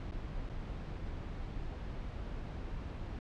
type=noise with dropouts; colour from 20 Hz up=brown; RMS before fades=-41 dBFS; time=0-3.19 s; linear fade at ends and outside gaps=1 ms; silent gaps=0.111-0.12 / 0.491-0.497 s; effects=low-pass 4000 Hz 12 dB/octave